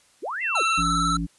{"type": "linear two-way sweep", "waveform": "sine", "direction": "up then down", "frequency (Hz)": [248.2, 2126, 248.2], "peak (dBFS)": -27, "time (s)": [0.22, 0.63], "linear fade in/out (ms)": 20, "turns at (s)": 0.42}
{"type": "tone", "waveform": "sine", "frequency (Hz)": 2697, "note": "E7", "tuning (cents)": 39, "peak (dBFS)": -24, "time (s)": [0.4, 0.83], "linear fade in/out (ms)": 50}
{"type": "tone with vibrato", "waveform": "square", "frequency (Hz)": 1318.5, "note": "E6", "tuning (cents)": 0, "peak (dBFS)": -22, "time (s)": [0.55, 1.17], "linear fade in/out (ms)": 5, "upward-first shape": "square", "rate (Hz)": 20, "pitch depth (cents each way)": 31}
{"type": "harmonic tone", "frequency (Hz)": 56.8, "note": "A#1", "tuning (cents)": -44, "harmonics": [1, 3, 5], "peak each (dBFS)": [-30, -27, -30], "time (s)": [0.77, 1.27], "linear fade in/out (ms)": 20}
{"effects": ["white hiss -59 dBFS RMS until 1.38 s", "resampled to 24000 Hz"]}